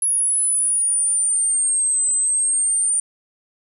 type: linear two-way sweep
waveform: sine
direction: down then up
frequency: 10548 to 8060 to 9100 Hz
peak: -16 dBFS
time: 0.02-3 s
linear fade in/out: 2 ms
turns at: 2.09 s
effects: none